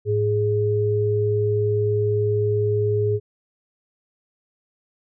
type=tone pair together; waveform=sine; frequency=107 / 416.3 Hz; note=A2 / G#4; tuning=-48 / +4 cents; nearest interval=2 octaves; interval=2352 cents; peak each=-21 / -20 dBFS; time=0.05-3.2 s; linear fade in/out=50 ms; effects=none